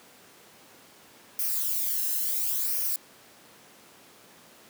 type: noise with flanger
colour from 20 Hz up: violet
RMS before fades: -28 dBFS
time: 1.39-2.96 s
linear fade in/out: 2 ms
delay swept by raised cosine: 0.26 to 0.88 ms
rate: 0.71 Hz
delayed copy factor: -0.6
effects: pink hiss -53 dBFS RMS until 4.69 s + high-pass 200 Hz 12 dB/octave